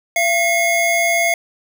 square tone pair together, 679.7 / 2158 Hz, F5 / C#7, -47 / -47 cents, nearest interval octave + minor sixth, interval 2000 cents, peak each -18 / -17 dBFS, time 0.16-1.34 s, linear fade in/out 2 ms, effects none

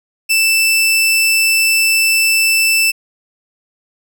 sawtooth tone, 2651 Hz, E7, 9 cents sharp, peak -7 dBFS, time 0.29-2.92 s, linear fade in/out 20 ms, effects none

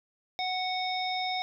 harmonic tone with a mistuned harmonic, 740 Hz, F#5, in tune, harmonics 1 / 3 / 5 / 7, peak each -31 / -36 / -35 / -39 dBFS, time 0.39-1.42 s, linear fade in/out 0 ms, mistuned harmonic 7, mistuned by +34 cents, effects none

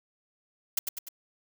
blue noise with echo, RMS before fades -25 dBFS, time 0.77-0.79 s, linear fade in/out 5 ms, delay 99 ms, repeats 3, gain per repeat -5 dB, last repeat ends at 1.087 s, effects none

